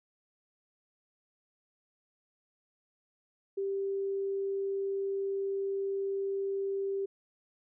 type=tone; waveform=sine; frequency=392.6 Hz; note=G4; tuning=3 cents sharp; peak=-30 dBFS; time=3.57-7.06 s; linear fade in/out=10 ms; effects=none